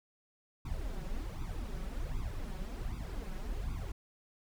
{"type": "noise with flanger", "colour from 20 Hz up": "brown", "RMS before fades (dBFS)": -38, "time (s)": [0.65, 3.92], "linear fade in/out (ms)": 5, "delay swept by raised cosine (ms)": [0.82, 5.42], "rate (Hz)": 1.3, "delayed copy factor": 1, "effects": []}